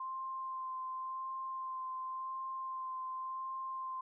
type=tone with vibrato; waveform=sine; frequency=1046.5 Hz; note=C6; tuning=in tune; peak=-38 dBFS; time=0-4.01 s; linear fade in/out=5 ms; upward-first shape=sine; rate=0.91 Hz; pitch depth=12 cents each way; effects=none